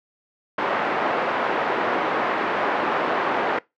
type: band-pass noise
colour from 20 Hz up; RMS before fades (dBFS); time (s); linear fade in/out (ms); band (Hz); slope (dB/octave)
white; -23; 0.58-3.59; 5; 330 to 1200; 12
effects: noise-tail reverb RT60 0.2 s tail -22 dB re dry + low-pass 3000 Hz 12 dB/octave